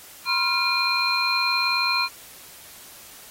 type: tone cluster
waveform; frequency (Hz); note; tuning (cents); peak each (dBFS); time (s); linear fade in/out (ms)
sine; 984 / 1063 / 1387 / 2416 / 4152; B5 / C6 / F6 / D7 / C8; -7 / +27 / -12 / +48 / -14; -30 / -27 / -30 / -24 / -24; 0.25-2.09; 50
effects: white hiss -45 dBFS RMS until 3.3 s + AAC 48 kbps